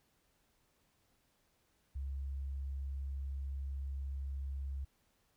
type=tone; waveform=sine; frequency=68.3 Hz; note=C#2; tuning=25 cents flat; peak=-37 dBFS; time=1.95-4.85 s; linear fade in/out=10 ms; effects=pink hiss -75 dBFS RMS until 5.36 s